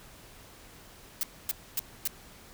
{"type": "noise bursts", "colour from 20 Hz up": "blue", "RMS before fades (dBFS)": -29, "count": 4, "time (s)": [1.21, 2.074], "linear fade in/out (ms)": 0, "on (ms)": 21, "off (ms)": 260, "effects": ["pink hiss -52 dBFS RMS until 2.53 s"]}